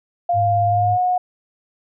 sine tone with pitch glide, 698.5 to 726.5 Hz, F5 to F#5, 0 to -32 cents, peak -15 dBFS, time 0.29-1.18 s, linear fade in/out 5 ms, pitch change +68 cents, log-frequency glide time 0.66-0.99 s
sine tone with vibrato, 103.83 Hz, G#2, in tune, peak -20 dBFS, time 0.33-0.98 s, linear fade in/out 50 ms, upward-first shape triangle, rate 18 Hz, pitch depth 46 cents each way
effects none

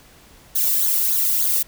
violet noise with flanger, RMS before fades -19 dBFS, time 0.55-1.63 s, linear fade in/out 10 ms, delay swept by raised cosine 0.37 to 1.29 ms, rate 3.4 Hz, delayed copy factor -0.9, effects pink hiss -49 dBFS RMS until 1.67 s

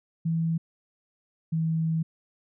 sine tone pair in turn, 164 / 161.65 Hz, E3 / E3, -9 / -34 cents, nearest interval unison, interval 25 cents, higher first, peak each -23 dBFS, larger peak neither, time 0.25-0.58 / 1.52-2.03 s, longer second, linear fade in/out 10 ms, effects none

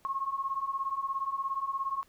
sine beating tone pair, 1074 / 1091 Hz, C6 / C#6, +45 / -28 cents, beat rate 17 Hz, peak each -35 / -32 dBFS, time 0.05-2.03 s, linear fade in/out 0 ms, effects pink hiss -65 dBFS RMS until 2.08 s

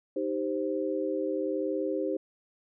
sine chord, C minor, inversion first, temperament equal, 311.1 / 392 / 523.3 Hz, Eb4 / G4 / C5, 0 / 0 / 0 cents, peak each -32 dBFS, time 0.16-2.17 s, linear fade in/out 5 ms, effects none

